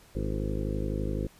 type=harmonic tone with a mistuned harmonic; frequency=51.91 Hz; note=G#1; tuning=in tune; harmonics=1 / 2 / 3 / 4 / 5 / 6 / 7 / 8 / 9 / 10; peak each=-32 / -35 / -37 / -38 / -39 / -40 / -40 / -41 / -42 / -42 dBFS; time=0.15-1.27 s; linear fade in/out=5 ms; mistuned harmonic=7; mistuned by=-59 cents; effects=pink hiss -57 dBFS RMS until 1.39 s + resampled to 32000 Hz